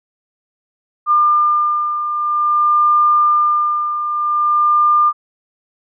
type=beating tone pair; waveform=sine; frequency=1200 / 1200.51 Hz; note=D6 / D6; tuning=+37 / +38 cents; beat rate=0.51 Hz; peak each=-12 / -19 dBFS; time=1.06-5.13 s; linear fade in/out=50 ms; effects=none